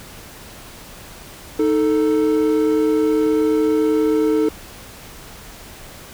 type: tone pair together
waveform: triangle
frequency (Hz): 311.1 / 440.7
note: D#4 / A4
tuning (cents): 0 / +3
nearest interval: tritone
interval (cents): 603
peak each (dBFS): -15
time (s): 1.59-4.49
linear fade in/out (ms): 5
effects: pink hiss -39 dBFS RMS until 6.13 s